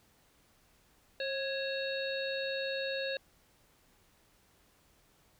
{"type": "harmonic tone with a mistuned harmonic", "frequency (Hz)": 540, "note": "C#5", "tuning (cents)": -45, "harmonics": [1, 3, 5, 7, 8], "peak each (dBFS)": [-35, -40, -42, -43, -44], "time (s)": [1.2, 3.17], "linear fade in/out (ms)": 2, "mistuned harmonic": 3, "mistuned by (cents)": 42, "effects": ["pink hiss -67 dBFS RMS until 5.39 s"]}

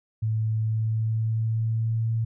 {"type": "tone with pitch glide", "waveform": "sine", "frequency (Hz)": [110, 113.29], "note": ["A2", "A#2"], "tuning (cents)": [0, -49], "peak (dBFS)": -22, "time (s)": [0.22, 2.25], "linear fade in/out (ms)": 10, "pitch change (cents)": 51, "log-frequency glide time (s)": [0.6, 2.14], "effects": []}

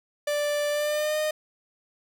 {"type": "tone with pitch glide", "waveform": "45% pulse", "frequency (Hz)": [587.3, 614], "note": ["D5", "D#5"], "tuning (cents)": [0, -23], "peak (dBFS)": -24, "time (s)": [0.27, 1.31], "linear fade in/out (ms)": 5, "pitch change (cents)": 77, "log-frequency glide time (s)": [0.7, 1.19], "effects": []}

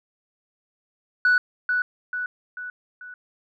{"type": "tone with echo", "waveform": "sine", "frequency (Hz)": 1480, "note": "F#6", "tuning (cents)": 0, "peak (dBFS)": -13, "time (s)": [1.25, 1.38], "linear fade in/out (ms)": 2, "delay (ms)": 440, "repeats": 4, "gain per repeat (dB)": -6, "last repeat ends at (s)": 3.14, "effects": ["tanh soft clip ceiling -13 dBFS"]}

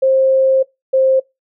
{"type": "tone pair in turn", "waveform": "sine", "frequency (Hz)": [530, 527.8], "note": ["C5", "C5"], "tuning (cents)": [22, 15], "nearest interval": "unison", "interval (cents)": 7, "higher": "first", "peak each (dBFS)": -9, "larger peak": "neither", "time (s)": [[0.02, 0.63], [0.93, 1.2]], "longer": "first", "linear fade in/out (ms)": 10, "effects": ["noise-tail reverb RT60 0.2 s tail -23 dB re dry"]}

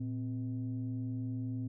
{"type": "tone pair together", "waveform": "sine", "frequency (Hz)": [115.19, 258.6], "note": ["A#2", "C4"], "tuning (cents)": [-20, -20], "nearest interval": "octave + major second", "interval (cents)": 1400, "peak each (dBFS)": [-35, -37], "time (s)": [0, 1.68], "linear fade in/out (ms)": 10, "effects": ["tanh soft clip ceiling -29 dBFS"]}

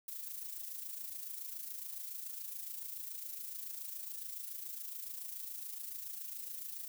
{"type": "noise with amplitude modulation", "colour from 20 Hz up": "violet", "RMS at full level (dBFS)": -42, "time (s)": [0.08, 6.88], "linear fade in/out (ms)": 2, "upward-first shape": "sine", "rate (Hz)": 27.1, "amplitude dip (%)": 55, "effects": []}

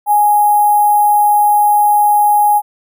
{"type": "tone with sample-and-hold", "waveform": "sine", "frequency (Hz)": 830.6, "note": "G#5", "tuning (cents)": 0, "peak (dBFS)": -7, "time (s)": [0.06, 2.62], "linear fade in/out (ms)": 50, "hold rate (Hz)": 11025, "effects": []}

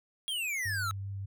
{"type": "exponential sweep", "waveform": "square", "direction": "down", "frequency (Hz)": [3322, 1283], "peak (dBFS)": -32, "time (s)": [0.28, 0.91], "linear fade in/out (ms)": 0}
{"type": "tone with vibrato", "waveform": "sine", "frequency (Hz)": 98.4, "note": "G2", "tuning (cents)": 7, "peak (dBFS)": -35, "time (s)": [0.65, 1.26], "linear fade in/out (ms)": 10, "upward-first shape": "triangle", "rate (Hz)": 5, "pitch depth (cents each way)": 13}
{"effects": []}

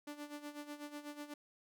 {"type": "tone with tremolo", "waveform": "sawtooth", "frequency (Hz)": 293.7, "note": "D4", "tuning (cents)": 0, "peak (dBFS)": -39, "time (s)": [0.07, 1.34], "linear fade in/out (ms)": 5, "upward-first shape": "sine", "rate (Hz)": 8.1, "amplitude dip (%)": 75, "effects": []}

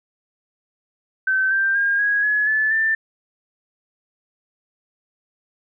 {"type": "tone with pitch steps", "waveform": "sine", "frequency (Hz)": [1538, 1575.8, 1614.5, 1654.1, 1694.7, 1736.3, 1779], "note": ["G6", "G6", "G#6", "G#6", "G#6", "A6", "A6"], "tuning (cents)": [-33, 9, -49, -7, 35, -23, 19], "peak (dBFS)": -16, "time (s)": [1.27, 2.95], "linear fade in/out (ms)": 5, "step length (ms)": 240, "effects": []}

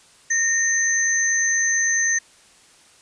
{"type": "tone pair together", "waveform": "sine", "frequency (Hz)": [1843, 6188], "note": ["A#6", "G8"], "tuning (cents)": [-20, -23], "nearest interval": "octave + major sixth", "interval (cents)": 2097, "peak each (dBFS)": -20, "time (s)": [0.3, 2.19], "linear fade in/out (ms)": 10, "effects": ["white hiss -52 dBFS RMS until 3.01 s", "resampled to 22050 Hz"]}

